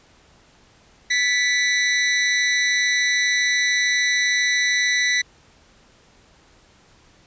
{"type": "tone with amplitude modulation", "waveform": "sawtooth", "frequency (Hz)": 1975.5, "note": "B6", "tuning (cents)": 0, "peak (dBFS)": -11, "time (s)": [1.1, 5.22], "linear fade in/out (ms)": 10, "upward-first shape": "sine", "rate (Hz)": 267, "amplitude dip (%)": 55, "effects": ["pink hiss -54 dBFS RMS until 7.26 s", "resampled to 16000 Hz"]}